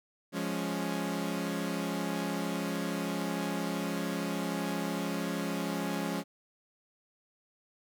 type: chord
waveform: sawtooth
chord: Db major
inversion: first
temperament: equal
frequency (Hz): 174.61 / 207.7 / 277.2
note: F3 / Ab3 / Db4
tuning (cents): 0 / 0 / 0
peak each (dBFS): -32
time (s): 0.32-6.24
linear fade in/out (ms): 50
effects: none